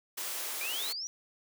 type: high-pass noise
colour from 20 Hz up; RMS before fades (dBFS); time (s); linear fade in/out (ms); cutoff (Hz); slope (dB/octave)
white; -37; 0.17-0.93; 10; 330; 24
type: exponential sweep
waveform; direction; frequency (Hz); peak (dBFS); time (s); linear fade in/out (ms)
sine; up; 2330 to 5930; -35; 0.61-1.07; 0
effects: none